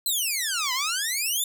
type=exponential two-way sweep; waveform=10% pulse; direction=down then up; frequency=4186 to 982 to 3644 Hz; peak=-16 dBFS; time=0.06-1.44 s; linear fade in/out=2 ms; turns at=0.73 s; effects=none